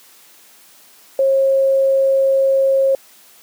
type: tone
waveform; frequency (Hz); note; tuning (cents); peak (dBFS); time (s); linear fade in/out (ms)
sine; 540; C#5; -45; -11; 1.19-2.95; 2
effects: white hiss -47 dBFS RMS until 3.42 s + high-pass 200 Hz 12 dB/octave